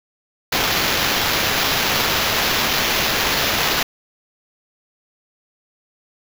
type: noise with sample-and-hold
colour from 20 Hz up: blue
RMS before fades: -19 dBFS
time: 0.52-3.83 s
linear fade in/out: 5 ms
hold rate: 8820 Hz
effects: none